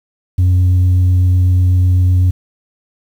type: tone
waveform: sine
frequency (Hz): 90.8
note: F#2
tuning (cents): -32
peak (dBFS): -5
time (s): 0.38-2.31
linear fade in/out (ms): 10
effects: tanh soft clip ceiling -7 dBFS + 7-bit